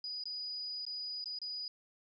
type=tone with dropouts; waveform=sine; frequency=4935 Hz; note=D#8; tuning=15 cents flat; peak=-38 dBFS; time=0.04-1.68 s; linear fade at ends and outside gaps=2 ms; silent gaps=0.238-0.255 / 0.852-0.865 / 1.242-1.257 / 1.388-1.416 s; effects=none